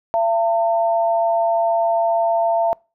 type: tone pair together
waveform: sine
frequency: 677 / 903.7 Hz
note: E5 / A5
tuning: +46 / +46 cents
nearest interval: perfect fourth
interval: 500 cents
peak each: -16 / -21 dBFS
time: 0.14-2.73 s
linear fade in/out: 0 ms
effects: noise-tail reverb RT60 0.3 s tail -25 dB re dry